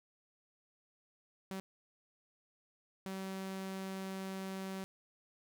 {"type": "tone bursts at uneven times", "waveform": "sawtooth", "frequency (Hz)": 191.3, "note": "G3", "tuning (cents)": -42, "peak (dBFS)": -36, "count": 2, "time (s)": [[1.51, 1.6], [3.06, 4.84]], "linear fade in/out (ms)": 0, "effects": []}